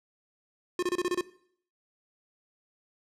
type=tone bursts; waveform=square; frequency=357.7 Hz; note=F4; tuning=41 cents sharp; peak=-26 dBFS; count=7; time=0.79-1.21 s; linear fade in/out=2 ms; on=36 ms; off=28 ms; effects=noise-tail reverb RT60 0.6 s tail -19 dB re dry + low-pass 10000 Hz 12 dB/octave